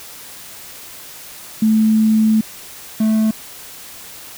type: tone pair in turn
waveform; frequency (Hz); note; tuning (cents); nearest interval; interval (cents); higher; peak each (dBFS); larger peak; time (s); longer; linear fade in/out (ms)
sine / triangle; 218.5 / 218.5; A3 / A3; -12 / -12; unison; 0; neither; -10; neither; 1.62-2.41 / 3-3.31; first; 5
effects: white hiss -36 dBFS RMS until 4.37 s